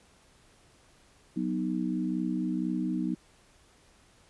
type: chord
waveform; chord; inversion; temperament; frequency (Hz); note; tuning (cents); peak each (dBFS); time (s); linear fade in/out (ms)
sine; B major; second; equal; 185 / 246.9 / 311.1; F#3 / B3 / D#4; 0 / 0 / 0; -32; 1.36-3.15; 10
effects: pink hiss -61 dBFS RMS until 4.29 s + resampled to 24000 Hz